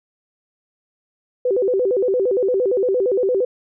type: tone with vibrato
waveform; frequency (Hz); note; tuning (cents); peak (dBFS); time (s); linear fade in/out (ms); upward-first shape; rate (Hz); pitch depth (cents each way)
sine; 440; A4; 0; -15; 1.45-3.45; 5; square; 8.7; 220
effects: none